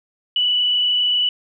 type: tone with frequency modulation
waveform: sine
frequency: 2960 Hz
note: F#7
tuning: in tune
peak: -15 dBFS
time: 0.36-1.29 s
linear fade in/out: 2 ms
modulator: 27.4 Hz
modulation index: 1.3
effects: none